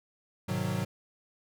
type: chord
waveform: square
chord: G# minor seventh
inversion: none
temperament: equal with one note detuned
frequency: 103.83 / 126.43 / 155.56 / 185 Hz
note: G#2 / B2 / D#3 / F#3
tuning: 0 / +41 / 0 / 0 cents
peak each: -36 / -36 / -37 / -34 dBFS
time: 0.48-0.85 s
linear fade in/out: 10 ms
effects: none